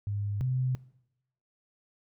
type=tone pair in turn; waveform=sine; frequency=101.9 / 128.39 Hz; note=G#2 / C3; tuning=-32 / -32 cents; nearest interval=major third; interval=400 cents; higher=second; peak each=-29 / -26 dBFS; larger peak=second; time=0.07-0.41 / 0.41-0.75 s; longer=neither; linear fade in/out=0 ms; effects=noise-tail reverb RT60 0.8 s tail -20 dB re dry